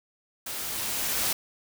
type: noise with level ramp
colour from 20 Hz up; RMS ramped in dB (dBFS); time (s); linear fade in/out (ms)
white; -35 to -26; 0.46-1.33; 5
effects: none